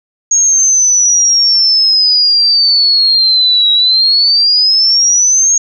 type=exponential two-way sweep; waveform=sine; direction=down then up; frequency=6600 to 3846 to 6600 Hz; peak=-6 dBFS; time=0.31-5.58 s; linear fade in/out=5 ms; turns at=3.72 s; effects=none